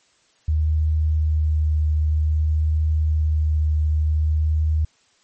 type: tone with vibrato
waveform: sine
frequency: 77.2 Hz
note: D#2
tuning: 13 cents flat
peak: -16 dBFS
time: 0.48-4.85 s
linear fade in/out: 5 ms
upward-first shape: triangle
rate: 0.53 Hz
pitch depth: 14 cents each way
effects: white hiss -60 dBFS RMS until 5.23 s + MP3 32 kbps